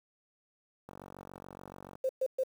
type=click train; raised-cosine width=1 ms; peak=-32 dBFS; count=51; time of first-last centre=0.89-1.954 s; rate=47 Hz
type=tone bursts; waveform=sine; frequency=523.3 Hz; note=C5; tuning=in tune; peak=-27 dBFS; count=3; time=2.04-2.436 s; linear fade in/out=5 ms; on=52 ms; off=120 ms
effects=high-pass 60 Hz 12 dB/octave + 9-bit